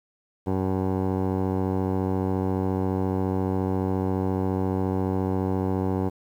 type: tone with low-pass filter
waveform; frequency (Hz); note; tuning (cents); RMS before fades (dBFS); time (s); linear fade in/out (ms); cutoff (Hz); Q
15% pulse; 94.4; F#2; +35; -25; 0.46-6.1; 20; 680; 2.4
effects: 9-bit